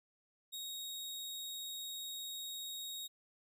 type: tone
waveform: sawtooth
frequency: 3763 Hz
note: A#7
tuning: 16 cents sharp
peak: -39 dBFS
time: 0.52-3.08 s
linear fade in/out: 20 ms
effects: none